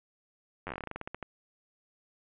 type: slowing click train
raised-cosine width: 0.5 ms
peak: -22 dBFS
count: 17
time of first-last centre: 0.67-1.227 s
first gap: 10 ms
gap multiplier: 1.15
effects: resampled to 8000 Hz + 10-bit